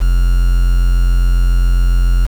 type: tone with quantisation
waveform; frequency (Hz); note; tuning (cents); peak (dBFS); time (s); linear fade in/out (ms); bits
triangle; 43.65; F1; 0; -6; 0-2.27; 20; 5
effects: none